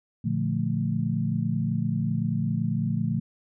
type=chord; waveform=sine; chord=Bb major seventh; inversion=none; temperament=equal; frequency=116.54 / 146.83 / 174.61 / 220 Hz; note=Bb2 / D3 / F3 / A3; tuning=0 / 0 / 0 / 0 cents; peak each=-29 dBFS; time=0.24-3.2 s; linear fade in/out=10 ms; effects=none